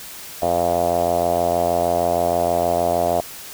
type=tone with low-pass filter; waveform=5% pulse; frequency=86.4 Hz; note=F2; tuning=18 cents flat; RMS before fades=-19 dBFS; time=0.42-3.21 s; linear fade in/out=5 ms; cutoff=670 Hz; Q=6.5; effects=white hiss -36 dBFS RMS until 3.53 s